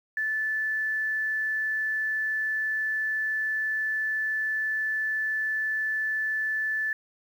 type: tone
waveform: sine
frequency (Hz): 1747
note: A6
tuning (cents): -13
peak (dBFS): -25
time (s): 0.17-6.93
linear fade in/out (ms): 2
effects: 9-bit